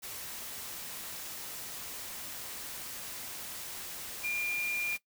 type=tone in noise; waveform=sine; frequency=2400 Hz; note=D7; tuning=37 cents sharp; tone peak=-31 dBFS; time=4.23-4.97 s; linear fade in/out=20 ms; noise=white; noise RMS=-42 dBFS; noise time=0.02-4.98 s; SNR=+8 dB; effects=noise-tail reverb RT60 0.1 s tail -17 dB re dry

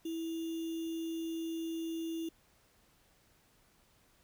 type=tone with sample-and-hold; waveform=sine; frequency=328.3 Hz; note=E4; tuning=7 cents flat; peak=-35 dBFS; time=0.05-2.29 s; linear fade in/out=5 ms; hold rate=3150 Hz; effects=pink hiss -68 dBFS RMS until 4.23 s

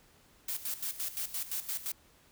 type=noise with tremolo; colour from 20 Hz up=blue; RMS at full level=-35 dBFS; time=0.48-1.92 s; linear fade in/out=5 ms; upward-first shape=square; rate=5.8 Hz; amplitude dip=75%; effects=pink hiss -63 dBFS RMS until 2.31 s

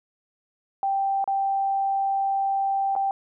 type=tone with dropouts; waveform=sine; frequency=784 Hz; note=G5; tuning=in tune; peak=-21 dBFS; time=0.83-3.11 s; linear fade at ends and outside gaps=1 ms; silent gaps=1.242-1.276 / 2.953-2.962 s; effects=none

